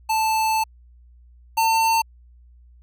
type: tone pair in turn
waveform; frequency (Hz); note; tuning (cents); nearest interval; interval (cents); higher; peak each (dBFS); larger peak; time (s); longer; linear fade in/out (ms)
square; 880 / 899.5; A5 / A5; 0 / +38; unison; 38; second; -19 / -17; second; 0.09-0.64 / 1.57-2.02; first; 10
effects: added 60 Hz sine -47 dBFS peak until 2.82 s